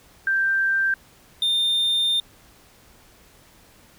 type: tone pair in turn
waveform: sine / triangle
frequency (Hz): 1574 / 3620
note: G6 / A7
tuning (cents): +7 / +48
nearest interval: octave + major second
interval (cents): 1441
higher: second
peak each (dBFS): -18 / -17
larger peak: second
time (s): 0.27-0.94 / 1.42-2.2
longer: second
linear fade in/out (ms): 2
effects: pink hiss -53 dBFS RMS until 3.98 s

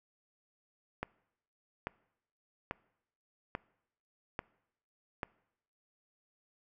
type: click train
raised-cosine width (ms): 0.5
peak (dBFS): -20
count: 6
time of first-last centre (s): 1.03-5.232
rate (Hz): 1.19
effects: noise-tail reverb RT60 0.8 s tail -23 dB re dry

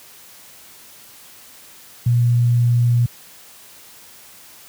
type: tone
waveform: sine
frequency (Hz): 120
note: B2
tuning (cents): -49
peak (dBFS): -12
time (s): 2.06-3.06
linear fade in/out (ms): 5
effects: white hiss -44 dBFS RMS until 4.68 s + high-pass 60 Hz 12 dB/octave

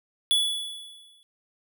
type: tone with exponential decay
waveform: square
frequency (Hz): 3416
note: G#7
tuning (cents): +48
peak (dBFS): -18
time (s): 0.31-1.23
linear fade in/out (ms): 0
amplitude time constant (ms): 200
effects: none

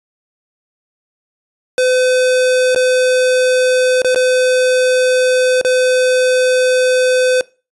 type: tone with dropouts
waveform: square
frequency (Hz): 508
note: B4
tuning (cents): +49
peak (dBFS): -11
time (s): 1.78-7.41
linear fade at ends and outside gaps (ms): 1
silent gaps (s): 2.748-2.76 / 4.019-4.046 / 4.147-4.159 / 5.613-5.648
effects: noise-tail reverb RT60 0.3 s tail -21 dB re dry + resampled to 24000 Hz

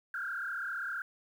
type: tone with frequency modulation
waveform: sine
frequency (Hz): 1497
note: F#6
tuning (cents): +20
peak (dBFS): -34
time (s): 0.14-1.02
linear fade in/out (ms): 2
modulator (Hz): 35.2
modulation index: 3.7
effects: 10-bit

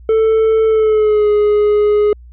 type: tone with pitch glide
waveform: triangle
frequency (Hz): 442.4 to 417.6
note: A4 to G#4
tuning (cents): +9 to +10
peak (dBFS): -7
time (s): 0.09-2.13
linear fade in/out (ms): 2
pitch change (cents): -99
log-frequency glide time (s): 0.66-1.29
effects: added 60 Hz sine -35 dBFS peak until 2.32 s + resampled to 8000 Hz

